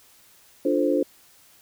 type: chord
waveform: sine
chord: D minor seventh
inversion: none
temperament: equal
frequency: 293.7 / 349.2 / 440 / 523.3 Hz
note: D4 / F4 / A4 / C5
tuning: 0 / 0 / 0 / 0 cents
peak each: -23 / -25 / -27 / -24 dBFS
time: 0.65-1.03 s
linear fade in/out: 5 ms
effects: white hiss -55 dBFS RMS until 1.61 s